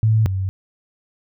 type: tone pair in turn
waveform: sine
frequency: 110 / 95.31 Hz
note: A2 / G2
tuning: 0 / -48 cents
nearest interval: major second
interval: 248 cents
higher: first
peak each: -12 / -19 dBFS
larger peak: first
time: 0.03-0.26 / 0.26-0.49 s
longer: neither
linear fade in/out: 0 ms
effects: none